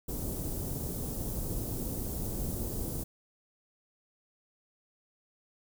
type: band-stop noise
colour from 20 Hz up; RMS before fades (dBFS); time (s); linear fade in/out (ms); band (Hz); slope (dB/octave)
pink; -35; 0.08-3.04; 10; 410 to 11000; 12
effects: none